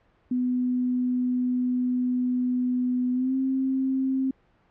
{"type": "tone with pitch glide", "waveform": "sine", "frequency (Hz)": [250, 264.6], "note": ["B3", "C4"], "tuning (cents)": [21, 20], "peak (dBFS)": -22, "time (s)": [0.31, 4.31], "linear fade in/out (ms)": 5, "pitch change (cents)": 99, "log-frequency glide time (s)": [3.13, 3.35], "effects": ["pink hiss -63 dBFS RMS until 4.7 s", "low-pass 2000 Hz 12 dB/octave"]}